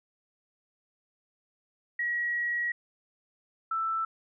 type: tone pair in turn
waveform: sine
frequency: 1911 / 1325.7 Hz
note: A#6 / E6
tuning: +43 / +9 cents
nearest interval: tritone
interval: 634 cents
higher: first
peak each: -27 dBFS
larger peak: neither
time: 1.99-2.72 / 3.71-4.05 s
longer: first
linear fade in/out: 5 ms
effects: none